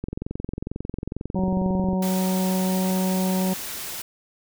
click train, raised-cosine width 3 ms, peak -16 dBFS, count 43, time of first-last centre 0.04-1.932 s, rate 22.2 Hz
harmonic tone, 186.7 Hz, F#3, 16 cents sharp, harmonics 1 / 2 / 3 / 4 / 5, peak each -21 / -32 / -31 / -36 / -35 dBFS, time 1.35-3.54 s, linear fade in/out 10 ms
white noise, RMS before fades -33 dBFS, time 2.02-4.02 s, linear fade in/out 5 ms
effects none

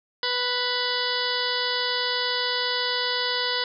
harmonic tone, 493.9 Hz, B4, in tune, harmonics 1 / 2 / 3 / 4 / 6 / 7 / 8 / 9 / 10, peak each -32 / -32 / -32 / -32 / -32 / -32 / -32 / -32 / -32 dBFS, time 0.23-3.64 s, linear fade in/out 2 ms, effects none

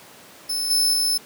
sawtooth tone with level steps, 5260 Hz, E8, 5 cents flat, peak -20 / -14 / -16 dBFS, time 0.49-1.18 s, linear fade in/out 10 ms, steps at 0.7 / 0.93 s, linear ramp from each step 10 ms, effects pink hiss -45 dBFS RMS until 1.25 s + high-pass 200 Hz 12 dB/octave

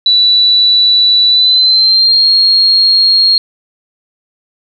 sine tone with pitch glide, 3954 to 4262 Hz, B7 to C8, +1 to +31 cents, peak -5 dBFS, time 0.06-3.38 s, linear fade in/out 2 ms, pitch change +130 cents, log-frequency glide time 1.28-2.3 s, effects none

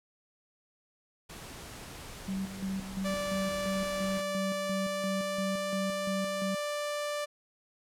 pink noise, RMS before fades -45 dBFS, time 1.29-4.22 s, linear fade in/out 10 ms
sine tone with tremolo, 192.2 Hz, G3, 34 cents flat, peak -31 dBFS, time 2.28-6.55 s, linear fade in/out 5 ms, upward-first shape square, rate 2.9 Hz, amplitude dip 65%
sawtooth tone with pitch glide, 584 to 588.7 Hz, D5 to D5, -10 to +4 cents, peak -28 dBFS, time 3.04-7.26 s, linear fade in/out 20 ms, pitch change +14 cents, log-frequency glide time 4.55-5.73 s
effects low-pass 12000 Hz 12 dB/octave

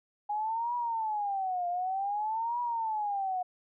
sine tone with vibrato, 824 Hz, G#5, 14 cents flat, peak -29 dBFS, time 0.29-3.43 s, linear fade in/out 10 ms, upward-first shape triangle, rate 0.54 Hz, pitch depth 290 cents each way, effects none

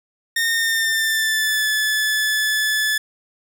sawtooth tone with pitch glide, 1833 to 1730.1 Hz, A#6 to A6, -30 to -30 cents, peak -14 dBFS, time 0.36-2.98 s, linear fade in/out 5 ms, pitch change -100 cents, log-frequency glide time 0.53-1.68 s, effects none

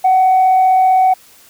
sine tone with frequency modulation, 750 Hz, F#5, 23 cents sharp, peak -6 dBFS, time 0.04-1.14 s, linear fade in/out 10 ms, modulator 35.5 Hz, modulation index 0.26, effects tanh soft clip ceiling -5 dBFS + white hiss -45 dBFS RMS until 1.49 s

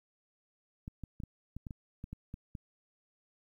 clicks, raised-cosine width 5 ms, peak -29 dBFS, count 11, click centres 0.879 / 1.037 / 1.202 / 1.236 / 1.566 / 1.668 / 1.708 / 2.041 / 2.13 / 2.341 / 2.552 s, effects 11-bit

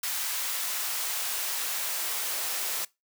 white noise with high-pass filter sweep, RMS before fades -31 dBFS, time 0.03-2.85 s, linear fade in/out 5 ms, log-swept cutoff 970 to 430 Hz, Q 0.76, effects noise-tail reverb RT60 0.2 s tail -21 dB re dry

